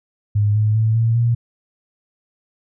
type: tone with pitch steps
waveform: sine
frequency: 103.83 / 107.18 / 110.64 / 114.21 / 117.9 Hz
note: G#2 / A2 / A2 / A#2 / A#2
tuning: 0 / -45 / +10 / -35 / +20 cents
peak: -13 dBFS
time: 0.35-1.35 s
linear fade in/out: 10 ms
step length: 200 ms
effects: none